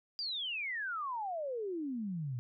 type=exponential sweep; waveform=sine; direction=down; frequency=4877 to 116.54 Hz; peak=-35 dBFS; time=0.19-2.39 s; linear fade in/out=0 ms; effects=none